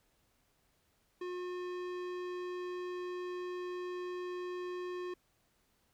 sine tone with tanh clipping, 359.7 Hz, F#4, 49 cents flat, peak -40 dBFS, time 1.21-5.14 s, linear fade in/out 5 ms, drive 18 dB, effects pink hiss -74 dBFS RMS until 5.93 s

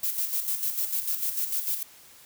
violet noise with tremolo, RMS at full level -27 dBFS, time 0.03-1.83 s, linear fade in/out 5 ms, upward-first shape square, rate 6.7 Hz, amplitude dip 55%, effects white hiss -52 dBFS RMS until 2.25 s

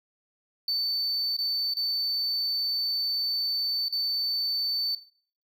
triangle tone with dropouts, 4529 Hz, C#8, 36 cents sharp, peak -24 dBFS, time 0.68-4.95 s, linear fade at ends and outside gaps 2 ms, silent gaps 1.367-1.387 / 1.738-1.768 / 3.884-3.924 s, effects noise-tail reverb RT60 0.5 s tail -18 dB re dry

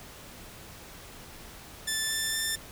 10% pulse tone with pitch steps, 1760 / 1771.2 / 1782.5 Hz, A6 / A6 / A6, 0 / +11 / +22 cents, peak -19 dBFS, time 1.87-2.56 s, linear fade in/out 10 ms, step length 230 ms, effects pink hiss -47 dBFS RMS until 2.71 s

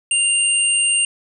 sine tone pair together, 2794 / 8663 Hz, F7 / C#9, 0 / -41 cents, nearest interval octave + minor sixth, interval 1959 cents, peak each -17 dBFS, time 0.11-1.05 s, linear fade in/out 2 ms, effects none

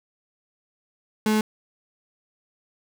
35% pulse tone, 215.3 Hz, A3, 37 cents flat, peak -17 dBFS, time 1.26-1.41 s, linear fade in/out 2 ms, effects none

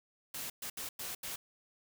white noise bursts at uneven times, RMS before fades -41 dBFS, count 5, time 0.34-0.5 / 0.62-0.7 / 0.77-0.89 / 0.99-1.15 / 1.23-1.36 s, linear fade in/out 5 ms, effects none

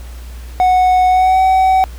triangle tone with pitch glide, 737 to 756 Hz, F#5 to F#5, -7 to +37 cents, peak -6 dBFS, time 0.6-1.84 s, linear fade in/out 0 ms, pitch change +44 cents, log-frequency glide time 1.09-1.4 s, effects added 60 Hz sine -27 dBFS peak until 1.98 s + pink hiss -41 dBFS RMS until 1.98 s

